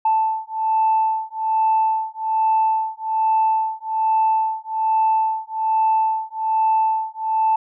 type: beating tone pair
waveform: sine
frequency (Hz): 880 / 881.2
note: A5 / A5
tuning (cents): 0 / +2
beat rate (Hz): 1.2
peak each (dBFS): -19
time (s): 0.05-7.56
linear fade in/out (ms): 5
effects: tanh soft clip ceiling -9 dBFS